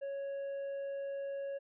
triangle tone, 554.4 Hz, C#5, in tune, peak -35 dBFS, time 0.01-1.59 s, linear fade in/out 20 ms, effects resampled to 8000 Hz

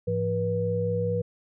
sine tone cluster, 105.3 / 170.2 / 484.1 Hz, G#2 / F3 / B4, +24 / -44 / -35 cents, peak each -29 / -31 / -26 dBFS, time 0.07-1.22 s, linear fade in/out 10 ms, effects none

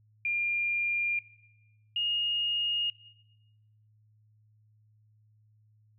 sine tone pair in turn, 2400 / 2854 Hz, D7 / F7, +37 / +37 cents, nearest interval minor third, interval 300 cents, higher second, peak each -27 dBFS, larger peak neither, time 0.25-1.19 / 1.96-2.9 s, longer neither, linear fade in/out 2 ms, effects noise-tail reverb RT60 1.0 s tail -17 dB re dry + added 107 Hz sine -61 dBFS peak until 5.98 s

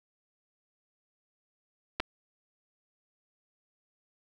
clicks, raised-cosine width 0.3 ms, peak -15 / -14 dBFS, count 2, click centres 1.999 / 2.002 s, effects none

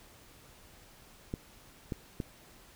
clicks, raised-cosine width 3 ms, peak -21 dBFS, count 3, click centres 1.339 / 1.922 / 2.202 s, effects pink hiss -57 dBFS RMS until 2.75 s

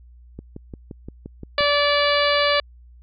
click train, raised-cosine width 3 ms, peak -21 dBFS, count 8, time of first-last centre 0.39-1.607 s, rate 5.75 Hz
harmonic tone, 579 Hz, D5, 25 cents flat, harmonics 1 / 2 / 3 / 4 / 5 / 6 / 7 / 8, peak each -20 / -23 / -25 / -26 / -27 / -28 / -28 / -29 dBFS, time 1.58-2.6 s, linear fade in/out 2 ms
effects added 60 Hz sine -44 dBFS peak until 3.02 s

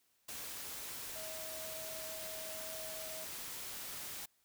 sine tone in noise, 637 Hz, D#5, 41 cents sharp, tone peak -48 dBFS, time 1.15-3.25 s, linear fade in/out 10 ms, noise white, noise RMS -45 dBFS, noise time 0.28-4.26 s, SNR -6 dB, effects white hiss -75 dBFS RMS until 4.44 s

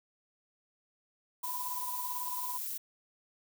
sine tone with tremolo, 987.8 Hz, B5, in tune, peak -35 dBFS, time 1.43-2.58 s, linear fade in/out 10 ms, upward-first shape triangle, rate 18 Hz, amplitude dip 75%
violet noise, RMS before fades -38 dBFS, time 1.43-2.78 s, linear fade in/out 10 ms
effects none

